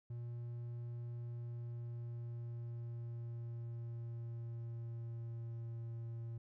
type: tone with pitch glide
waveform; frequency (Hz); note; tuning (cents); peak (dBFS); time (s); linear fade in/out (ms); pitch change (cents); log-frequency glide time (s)
triangle; 119 to 115.88; A#2 to A#2; +36 to -10; -40; 0.1-6.38; 5; -46; 1.11-5.82
effects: none